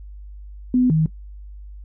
sine tone pair in turn, 250.9 / 158.06 Hz, B3 / D#3, +28 / +28 cents, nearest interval minor sixth, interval 800 cents, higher first, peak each -13 / -14 dBFS, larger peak first, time 0.74-0.9 / 0.9-1.06 s, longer neither, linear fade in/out 2 ms, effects noise-tail reverb RT60 0.1 s tail -17 dB re dry + added 50 Hz sine -35 dBFS peak until 1.84 s

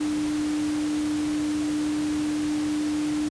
sine tone in noise, 300.6 Hz, D4, 40 cents sharp, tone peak -23 dBFS, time 0-3.29 s, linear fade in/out 10 ms, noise pink, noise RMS -36 dBFS, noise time 0-3.29 s, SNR +10 dB, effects high-pass 80 Hz 12 dB/octave + resampled to 22050 Hz

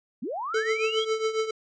sine linear sweep, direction up, 185.1 to 3349 Hz, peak -29 dBFS, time 0.22-1.05 s, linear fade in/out 10 ms
square tone with tremolo, 440.1 Hz, A4, in tune, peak -22 dBFS, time 0.54-1.51 s, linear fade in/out 5 ms, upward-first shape triangle, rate 7.3 Hz, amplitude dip 80%
effects resampled to 16000 Hz

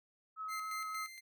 sine tone with vibrato, 1284 Hz, E6, 46 cents flat, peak -39 dBFS, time 0.36-1.08 s, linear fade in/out 50 ms, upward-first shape sine, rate 7.1 Hz, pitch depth 10 cents each way
sawtooth tone with tremolo, 2087 Hz, C7, 5 cents flat, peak -38 dBFS, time 0.48-1.21 s, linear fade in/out 50 ms, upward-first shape square, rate 4.3 Hz, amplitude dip 60%
effects none

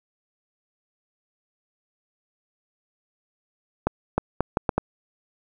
accelerating click train, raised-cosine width 1 ms, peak -6 dBFS, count 6, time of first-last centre 3.87-4.78 s, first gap 310 ms, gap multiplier 0.73, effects 8-bit

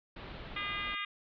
pink low-pass noise, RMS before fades -46 dBFS, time 0.16-0.95 s, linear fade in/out 5 ms, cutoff 4000 Hz, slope 48 dB/octave
harmonic tone, 405.9 Hz, G#4, 40 cents flat, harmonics 3 / 4 / 5 / 6 / 7 / 8 / 9, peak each -40 / -46 / -39 / -42 / -44 / -46 / -46 dBFS, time 0.56-1.05 s, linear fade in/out 5 ms
effects none

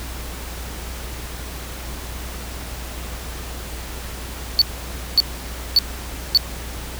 triangle tone bursts, 4474 Hz, C#8, 15 cents sharp, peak -8 dBFS, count 4, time 4.59-6.374 s, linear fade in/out 0 ms, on 26 ms, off 560 ms, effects added 60 Hz sine -31 dBFS peak until 6.99 s + pink hiss -34 dBFS RMS until 6.99 s

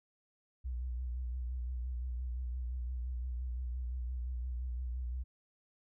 sine tone with vibrato, 61.74 Hz, B1, in tune, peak -35 dBFS, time 0.64-5.24 s, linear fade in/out 20 ms, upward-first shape sine, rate 5.8 Hz, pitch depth 57 cents each way, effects none

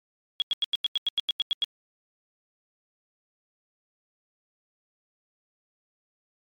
sine tone bursts, 3322 Hz, G#7, in tune, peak -21 dBFS, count 12, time 0.4-1.641 s, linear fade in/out 0 ms, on 20 ms, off 91 ms, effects MP3 96 kbps

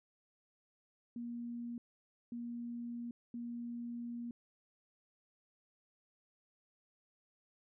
sine tone bursts at uneven times, 237.4 Hz, A#3, 32 cents sharp, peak -40 dBFS, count 3, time 1.16-1.78 / 2.32-3.11 / 3.34-4.31 s, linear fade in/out 2 ms, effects none

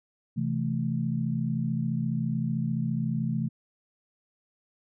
sine chord, A minor, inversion first, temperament equal, 130.81 / 164.81 / 220 Hz, C3 / E3 / A3, 0 / 0 / 0 cents, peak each -30 dBFS, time 0.36-3.49 s, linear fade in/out 20 ms, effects none

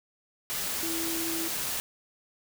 sine tone in noise, 329.6 Hz, E4, in tune, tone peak -33 dBFS, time 0.83-1.48 s, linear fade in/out 0 ms, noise white, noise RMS -32 dBFS, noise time 0.5-1.8 s, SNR -4 dB, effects none

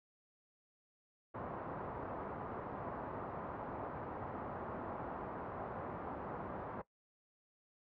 white low-pass noise, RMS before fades -44 dBFS, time 1.34-6.82 s, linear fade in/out 10 ms, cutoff 1100 Hz, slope 24 dB/octave, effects noise-tail reverb RT60 0.1 s tail -18 dB re dry + high-pass 60 Hz 12 dB/octave

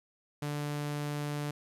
sawtooth tone, 146.83 Hz, D3, in tune, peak -29 dBFS, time 0.42-1.51 s, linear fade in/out 5 ms, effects resampled to 32000 Hz + 11-bit

